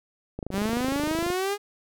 click train, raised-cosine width 2 ms, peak -19 dBFS, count 25, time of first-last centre 0.39-1.303 s, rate 26.3 Hz
sawtooth linear sweep, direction up, 184.8 to 415.3 Hz, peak -21 dBFS, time 0.51-1.58 s, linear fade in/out 50 ms
effects none

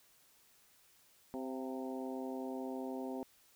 harmonic tone with a mistuned harmonic, 130.4 Hz, C3, 5 cents flat, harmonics 2 / 3 / 4 / 5 / 6 / 7, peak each -41 / -45 / -47 / -49 / -51 / -52 dBFS, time 1.34-3.23 s, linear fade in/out 0 ms, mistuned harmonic 5, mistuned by +48 cents, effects white hiss -67 dBFS RMS until 3.55 s

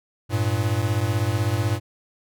square beating tone pair, 98.8 / 114.8 Hz, G2 / A#2, +14 / -26 cents, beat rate 16 Hz, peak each -24 dBFS, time 0.29-1.8 s, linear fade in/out 50 ms, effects none

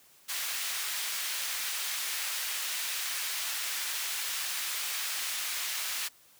pink high-pass noise, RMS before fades -34 dBFS, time 0.28-6.09 s, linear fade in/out 20 ms, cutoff 1900 Hz, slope 12 dB/octave, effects white hiss -60 dBFS RMS until 6.39 s + high-pass 80 Hz 12 dB/octave

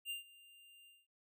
square tone with ADSR envelope, 2794 Hz, F7, in tune, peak -39 dBFS, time 0.05-1.07 s, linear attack 52 ms, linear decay 130 ms, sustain -21 dB, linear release 200 ms, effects none

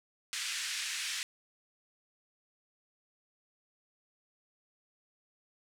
pink band-pass noise, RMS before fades -37 dBFS, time 0.33-1.23 s, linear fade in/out 0 ms, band 1800 to 8900 Hz, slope 24 dB/octave, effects none

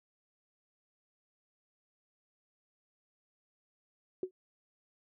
sine tone with exponential decay, 371 Hz, F#4, 5 cents sharp, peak -27 dBFS, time 4.23-4.31 s, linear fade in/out 2 ms, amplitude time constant 16 ms, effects none

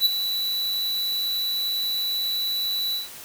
square tone with ADSR envelope, 3951 Hz, B7, in tune, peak -14 dBFS, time 0-3.09 s, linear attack 56 ms, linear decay 15 ms, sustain -10 dB, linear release 150 ms, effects white hiss -41 dBFS RMS until 3.24 s

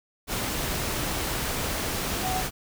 sine tone in noise, 747 Hz, F#5, 16 cents sharp, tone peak -28 dBFS, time 2.21-2.44 s, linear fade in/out 50 ms, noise pink, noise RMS -29 dBFS, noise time 0.27-2.51 s, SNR -2 dB, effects none

